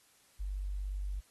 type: tone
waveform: sine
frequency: 48.52 Hz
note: G1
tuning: 17 cents flat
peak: -34 dBFS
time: 0.39-1.21 s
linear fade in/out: 20 ms
effects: white hiss -66 dBFS RMS until 1.3 s + AAC 32 kbps